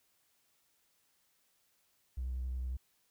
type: tone with vibrato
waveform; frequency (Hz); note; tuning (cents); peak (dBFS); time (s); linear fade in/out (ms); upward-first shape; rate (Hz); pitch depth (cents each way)
triangle; 63.2; B1; +41; -31; 2.17-2.77; 10; sine; 11; 27
effects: tanh soft clip ceiling -32 dBFS + white hiss -74 dBFS RMS until 3.1 s